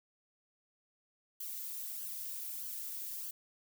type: noise with flanger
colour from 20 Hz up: violet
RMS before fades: -42 dBFS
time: 1.4-3.31 s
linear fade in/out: 5 ms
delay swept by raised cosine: 0.65 to 2.65 ms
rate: 1.6 Hz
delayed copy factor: +0.65
effects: none